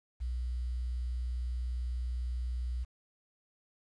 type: tone with quantisation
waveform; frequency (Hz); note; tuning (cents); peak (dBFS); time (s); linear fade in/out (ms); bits
sine; 61.2; B1; -15; -32; 0.2-2.85; 20; 10
effects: resampled to 22050 Hz